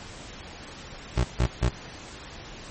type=tone bursts; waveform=25% pulse; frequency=61.1 Hz; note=B1; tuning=18 cents flat; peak=-16 dBFS; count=3; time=1.16-1.698 s; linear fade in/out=20 ms; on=86 ms; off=140 ms; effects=pink hiss -42 dBFS RMS until 2.7 s + MP3 32 kbps